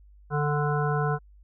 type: harmonic tone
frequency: 147.4 Hz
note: D3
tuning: 7 cents sharp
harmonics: 1 / 3 / 5 / 7 / 9 / 10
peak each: -25 / -30 / -32 / -33 / -35 / -35 dBFS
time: 0.3-1.19 s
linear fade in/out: 50 ms
effects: added 50 Hz sine -50 dBFS peak until 1.43 s